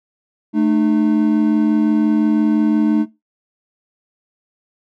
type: tone pair together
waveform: triangle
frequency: 218.4 / 304.2 Hz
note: A3 / D#4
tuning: -13 / -39 cents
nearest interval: tritone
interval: 574 cents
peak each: -13 dBFS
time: 0.53-3.06 s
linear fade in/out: 50 ms
effects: noise-tail reverb RT60 0.2 s tail -18 dB re dry